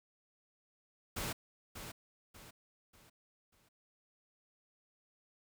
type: noise with echo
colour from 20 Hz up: pink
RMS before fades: -39 dBFS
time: 1.16-1.33 s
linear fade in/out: 10 ms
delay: 590 ms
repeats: 4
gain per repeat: -8 dB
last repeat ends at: 3.69 s
effects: none